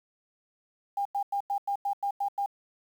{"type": "tone bursts", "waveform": "sine", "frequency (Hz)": 803, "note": "G5", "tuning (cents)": 41, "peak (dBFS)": -26, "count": 9, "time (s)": [0.97, 2.461], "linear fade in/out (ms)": 5, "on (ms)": 83, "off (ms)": 93, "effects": ["9-bit"]}